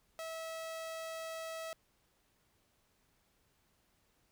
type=tone; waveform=sawtooth; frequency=649 Hz; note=E5; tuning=27 cents flat; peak=-37 dBFS; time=0.19-1.73 s; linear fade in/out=0 ms; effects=pink hiss -74 dBFS RMS until 4.31 s